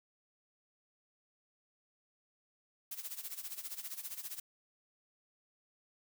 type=noise with tremolo; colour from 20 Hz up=blue; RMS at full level=-41 dBFS; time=2.91-4.4 s; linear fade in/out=5 ms; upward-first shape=sine; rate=15 Hz; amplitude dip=80%; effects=none